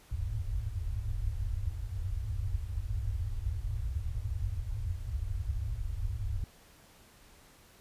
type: low-pass noise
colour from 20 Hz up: white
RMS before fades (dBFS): -34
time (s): 0.11-6.44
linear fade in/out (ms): 2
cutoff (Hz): 110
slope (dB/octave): 96
effects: pink hiss -59 dBFS RMS until 7.8 s + resampled to 32000 Hz